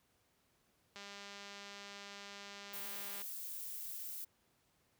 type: click train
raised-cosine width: 0.2 ms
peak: -33 dBFS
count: 455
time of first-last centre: 0.96-3.219 s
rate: 201 Hz
type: noise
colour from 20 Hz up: violet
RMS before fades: -45 dBFS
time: 2.73-4.25 s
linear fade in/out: 10 ms
effects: pink hiss -75 dBFS RMS until 4.99 s + high-pass 60 Hz 12 dB/octave